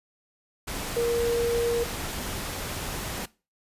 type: tone in noise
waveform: sine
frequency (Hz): 470.7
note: A#4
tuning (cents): +17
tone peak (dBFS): -22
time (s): 0.96-1.84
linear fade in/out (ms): 10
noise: pink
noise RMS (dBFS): -33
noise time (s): 0.67-3.26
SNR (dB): +8
effects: noise-tail reverb RT60 0.3 s tail -20 dB re dry + resampled to 32000 Hz